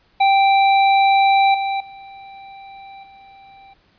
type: tone with level steps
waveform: square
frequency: 784 Hz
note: G5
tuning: in tune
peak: -12 / -20 / -37 / -43 dBFS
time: 0.2-3.74 s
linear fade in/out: 10 ms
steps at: 1.54 / 1.8 / 3.03 s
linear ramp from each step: 5 ms
effects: pink hiss -58 dBFS RMS until 3.98 s + resampled to 11025 Hz